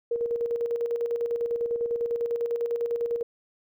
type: tone with tremolo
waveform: sine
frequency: 470.3 Hz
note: A#4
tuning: 15 cents sharp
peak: -23 dBFS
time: 0.11-3.23 s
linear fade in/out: 5 ms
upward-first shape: square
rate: 10 Hz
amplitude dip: 50%
effects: none